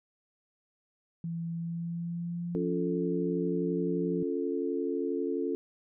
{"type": "tone with pitch glide", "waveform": "sine", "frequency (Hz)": [167.3, 174.51], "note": ["E3", "F3"], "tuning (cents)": [26, -1], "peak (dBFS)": -32, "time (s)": [1.24, 4.23], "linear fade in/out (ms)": 2, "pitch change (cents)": 73, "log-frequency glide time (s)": [1.53, 2.74]}
{"type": "chord", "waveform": "sine", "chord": "Db augmented", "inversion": "none", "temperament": "equal", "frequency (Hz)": [277.2, 349.2, 440], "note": ["Db4", "F4", "A4"], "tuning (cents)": [0, 0, 0], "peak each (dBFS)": -33, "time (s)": [2.55, 5.55], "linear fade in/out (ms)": 0}
{"effects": []}